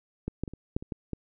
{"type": "clicks", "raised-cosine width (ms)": 3, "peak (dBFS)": [-18, -16, -25, -28, -14, -27, -20, -19], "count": 8, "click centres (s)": [0.28, 0.436, 0.478, 0.536, 0.765, 0.825, 0.922, 1.133], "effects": []}